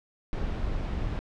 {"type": "noise", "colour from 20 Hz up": "brown", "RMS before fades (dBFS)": -30, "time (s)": [0.33, 1.19], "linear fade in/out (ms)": 0, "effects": ["low-pass 4000 Hz 12 dB/octave"]}